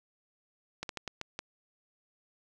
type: slowing click train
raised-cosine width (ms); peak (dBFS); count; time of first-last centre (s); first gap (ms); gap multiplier
0.2; -19; 6; 0.83-1.391; 62; 1.3
effects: none